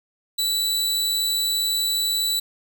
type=tone with amplitude modulation; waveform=sawtooth; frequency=3951 Hz; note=B7; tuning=in tune; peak=-16 dBFS; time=0.38-2.4 s; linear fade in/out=10 ms; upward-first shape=sine; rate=245 Hz; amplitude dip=30%; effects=none